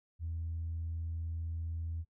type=tone; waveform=sine; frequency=82.41 Hz; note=E2; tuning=in tune; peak=-34 dBFS; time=0.19-2.05 s; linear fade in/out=50 ms; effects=noise-tail reverb RT60 0.1 s tail -26 dB re dry + tanh soft clip ceiling -31 dBFS